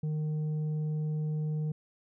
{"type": "tone with tanh clipping", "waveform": "triangle", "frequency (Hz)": 153.5, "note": "D#3", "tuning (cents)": -23, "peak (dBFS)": -30, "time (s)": [0.03, 1.72], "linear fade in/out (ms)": 5, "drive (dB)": 9, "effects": []}